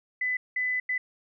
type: tone bursts at uneven times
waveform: sine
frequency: 2004 Hz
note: B6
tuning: 25 cents sharp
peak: -25 dBFS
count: 3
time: 0.21-0.37 / 0.56-0.8 / 0.89-0.98 s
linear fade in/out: 5 ms
effects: none